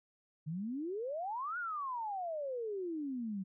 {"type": "exponential two-way sweep", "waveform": "sine", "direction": "up then down", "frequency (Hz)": [146.83, 1480, 184.3], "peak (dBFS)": -36, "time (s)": [0.46, 3.44], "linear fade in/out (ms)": 20, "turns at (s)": 1.58, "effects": []}